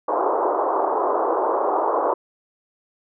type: band-pass noise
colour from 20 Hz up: white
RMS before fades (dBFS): -21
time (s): 0.08-2.14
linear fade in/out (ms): 5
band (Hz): 330 to 1100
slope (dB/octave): 48
effects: none